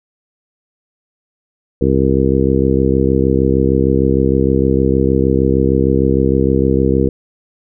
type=harmonic tone; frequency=66.5 Hz; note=C2; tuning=29 cents sharp; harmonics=1 / 2 / 3 / 4 / 5 / 6 / 7; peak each=-18 / -18 / -18 / -18 / -18 / -18 / -18 dBFS; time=1.81-7.09 s; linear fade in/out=5 ms; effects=none